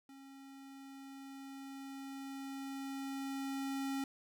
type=tone with level ramp; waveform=square; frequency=272.2 Hz; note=C#4; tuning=31 cents flat; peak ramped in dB=-54 to -36 dBFS; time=0.09-4.04 s; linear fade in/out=2 ms; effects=none